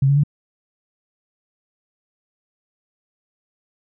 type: tone with pitch steps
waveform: sine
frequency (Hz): 135.9 / 140.86 / 145.99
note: C#3 / C#3 / D3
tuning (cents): -34 / +28 / -10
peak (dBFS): -12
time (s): 0.02-0.236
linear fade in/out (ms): 5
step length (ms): 72
effects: none